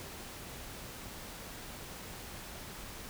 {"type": "silence", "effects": ["pink hiss -46 dBFS RMS until 3.09 s"]}